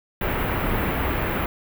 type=band-stop noise; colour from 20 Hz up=pink; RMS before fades=-24 dBFS; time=0.21-1.46 s; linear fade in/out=2 ms; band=2500 to 16000 Hz; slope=24 dB/octave; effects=none